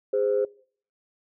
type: tone pair together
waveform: sine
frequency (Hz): 410 / 516.6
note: G#4 / C5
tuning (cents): -22 / -22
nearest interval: major third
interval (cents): 400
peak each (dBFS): -23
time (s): 0.13-0.45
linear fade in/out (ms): 5
effects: noise-tail reverb RT60 0.5 s tail -22 dB re dry + tanh soft clip ceiling -14 dBFS